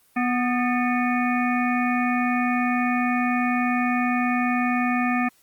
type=harmonic tone with a mistuned harmonic; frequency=245.9 Hz; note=B3; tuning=7 cents flat; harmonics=1 / 3 / 5 / 7 / 9 / 10; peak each=-22 / -27 / -29 / -30 / -32 / -32 dBFS; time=0.16-5.29 s; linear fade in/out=10 ms; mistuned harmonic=7; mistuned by=+58 cents; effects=white hiss -60 dBFS RMS until 5.42 s + Opus 32 kbps